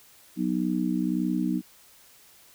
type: chord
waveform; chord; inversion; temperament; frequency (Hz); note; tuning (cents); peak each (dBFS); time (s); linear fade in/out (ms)
sine; B major; second; just; 185.21 / 246.9 / 308.7; F#3 / B3 / D#4; +2 / 0 / -14; -28; 0.36-1.62; 50
effects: white hiss -55 dBFS RMS until 2.54 s